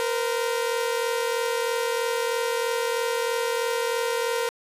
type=tone pair together; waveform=sawtooth; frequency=466.2 / 509.3 Hz; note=A#4 / C5; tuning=0 / -47 cents; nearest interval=major second; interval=153 cents; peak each=-21 / -25 dBFS; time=0-4.49 s; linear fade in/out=0 ms; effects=resampled to 32000 Hz